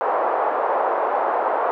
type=band-pass noise; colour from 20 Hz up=white; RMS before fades=-21 dBFS; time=0.01-1.71 s; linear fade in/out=0 ms; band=480 to 1000 Hz; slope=24 dB/octave; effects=none